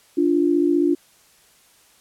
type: tone pair together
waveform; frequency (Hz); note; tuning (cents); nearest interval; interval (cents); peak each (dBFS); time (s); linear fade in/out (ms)
sine; 291.8 / 347; D4 / F4; -11 / -11; minor third; 300; -18; 0.17-0.95; 10
effects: white hiss -55 dBFS RMS until 2 s + low-pass 12000 Hz 12 dB/octave